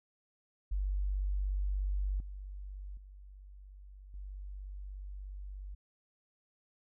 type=tone with level steps; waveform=sine; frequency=48.41 Hz; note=G1; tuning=21 cents flat; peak=-30 / -41 / -49 / -41 dBFS; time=0.71-5.75 s; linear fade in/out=10 ms; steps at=2.2 / 2.97 / 4.14 s; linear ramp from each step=2 ms; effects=none